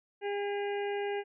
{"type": "harmonic tone", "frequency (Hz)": 405.6, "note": "G#4", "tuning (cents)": -41, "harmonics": [1, 2, 4, 5, 6, 7], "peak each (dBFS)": [-32, -38, -44, -46, -48, -49], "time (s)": [0.21, 1.24], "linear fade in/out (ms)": 50, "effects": []}